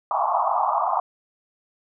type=band-pass noise; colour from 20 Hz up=pink; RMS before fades=-22 dBFS; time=0.11-1 s; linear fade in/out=2 ms; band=660 to 1200 Hz; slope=96 dB/octave; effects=none